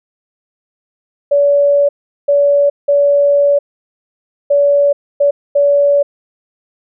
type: tone bursts at uneven times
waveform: sine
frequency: 571 Hz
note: D5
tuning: 49 cents flat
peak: -7 dBFS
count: 6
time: 1.31-1.89 / 2.28-2.7 / 2.88-3.59 / 4.5-4.93 / 5.2-5.31 / 5.55-6.03 s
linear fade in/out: 10 ms
effects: none